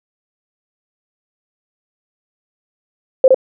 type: tone with echo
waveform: sine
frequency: 523.3 Hz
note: C5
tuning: in tune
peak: -3 dBFS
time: 3.24-3.28 s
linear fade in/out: 2 ms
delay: 65 ms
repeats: 1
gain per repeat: -2 dB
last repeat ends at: 3.345 s
effects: none